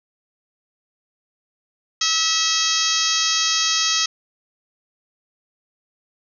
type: harmonic tone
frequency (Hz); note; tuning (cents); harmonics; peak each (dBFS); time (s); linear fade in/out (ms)
647; E5; -32; 2 / 3 / 4 / 5 / 6 / 7 / 8 / 9 / 10; -28 / -29 / -29 / -25 / -25 / -26 / -24 / -27 / -25; 2.01-4.06; 5
effects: none